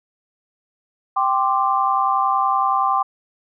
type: chord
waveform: sine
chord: G suspended fourth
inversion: none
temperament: just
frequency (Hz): 784 / 1045.3 / 1176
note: G5 / C6 / D6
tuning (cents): 0 / -2 / +2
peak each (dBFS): -20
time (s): 1.16-3.03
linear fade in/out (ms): 10
effects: none